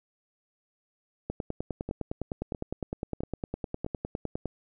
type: two click trains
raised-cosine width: 2 ms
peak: -18 / -21 dBFS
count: 32 / 4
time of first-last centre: 1.3-4.457 / 1.89-3.864 s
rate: 9.82 / 1.52 Hz
effects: none